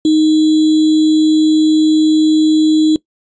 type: tone with sample-and-hold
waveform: sine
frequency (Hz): 311.1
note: D#4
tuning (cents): 0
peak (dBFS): -7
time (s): 0.05-2.96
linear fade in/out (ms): 2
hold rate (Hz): 3675
effects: noise-tail reverb RT60 0.1 s tail -20 dB re dry + resampled to 16000 Hz